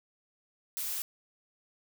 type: noise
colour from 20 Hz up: blue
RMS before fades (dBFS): -35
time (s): 0.77-1.02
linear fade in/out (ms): 0
effects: none